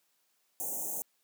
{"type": "band-stop noise", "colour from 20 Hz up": "white", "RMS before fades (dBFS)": -36, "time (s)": [0.6, 1.02], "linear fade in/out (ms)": 0, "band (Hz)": [890, 6200], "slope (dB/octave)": 96, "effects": ["white hiss -74 dBFS RMS until 1.23 s", "high-pass 200 Hz 12 dB/octave"]}